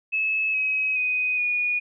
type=tone with pitch steps; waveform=sine; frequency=2594 / 2546 / 2500 / 2454 Hz; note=E7 / D#7 / D#7 / D#7; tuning=-28 / +39 / +8 / -25 cents; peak=-21 dBFS; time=0.12-1.8 s; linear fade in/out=20 ms; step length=420 ms; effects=none